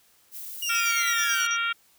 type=noise; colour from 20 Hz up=violet; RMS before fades=-38 dBFS; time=0.31-1.44 s; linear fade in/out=50 ms
type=exponential sweep; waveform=sawtooth; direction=down; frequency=2908 to 1414 Hz; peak=-25 dBFS; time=0.62-1.47 s; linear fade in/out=5 ms
type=tone with tremolo; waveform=sine; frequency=5760 Hz; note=F#8; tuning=47 cents flat; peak=-27 dBFS; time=0.64-1.58 s; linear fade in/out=50 ms; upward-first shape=square; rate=9.2 Hz; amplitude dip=75%
type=harmonic tone; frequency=462.5 Hz; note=A#4; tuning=14 cents flat; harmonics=3 / 4 / 5 / 6 / 7 / 8; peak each=-26 / -37 / -31 / -34 / -33 / -42 dBFS; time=0.69-1.73 s; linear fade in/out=10 ms
effects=white hiss -61 dBFS RMS until 1.98 s